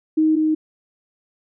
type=tone pair in turn; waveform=sine; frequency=313.3 / 311.7 Hz; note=D#4 / D#4; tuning=+12 / +3 cents; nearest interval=unison; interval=9 cents; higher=first; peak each=-13 / -15 dBFS; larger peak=first; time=0.17-0.36 / 0.36-0.55 s; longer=neither; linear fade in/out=10 ms; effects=none